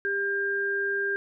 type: tone pair together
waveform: sine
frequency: 397.4 / 1600 Hz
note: G4 / G6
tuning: +24 / +35 cents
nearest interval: 2 octaves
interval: 2411 cents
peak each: -30 / -26 dBFS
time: 0.05-1.16 s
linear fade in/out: 0 ms
effects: none